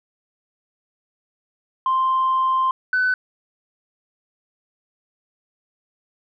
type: tone pair in turn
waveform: sine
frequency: 1046.5 / 1505.1 Hz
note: C6 / F#6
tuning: 0 / +29 cents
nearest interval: tritone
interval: 629 cents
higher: second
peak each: -15 dBFS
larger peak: neither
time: 1.86-2.71 / 2.93-3.14 s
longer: first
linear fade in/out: 2 ms
effects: tanh soft clip ceiling -13 dBFS